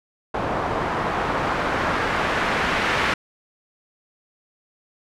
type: noise with low-pass filter sweep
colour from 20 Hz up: white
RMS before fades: -23 dBFS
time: 0.34-3.14 s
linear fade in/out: 5 ms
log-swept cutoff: 900 to 2000 Hz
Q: 1.1
effects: none